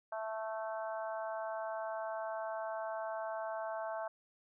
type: harmonic tone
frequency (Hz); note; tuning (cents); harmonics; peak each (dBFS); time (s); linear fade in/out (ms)
220; A3; 0; 3 / 4 / 5 / 6 / 7; -39 / -43 / -47 / -50 / -49; 0.12-4.08; 5
effects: none